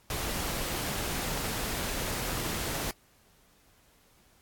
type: noise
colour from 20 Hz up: pink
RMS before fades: -33 dBFS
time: 0.1-2.91 s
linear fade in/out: 2 ms
effects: pink hiss -63 dBFS RMS until 4.41 s + AAC 64 kbps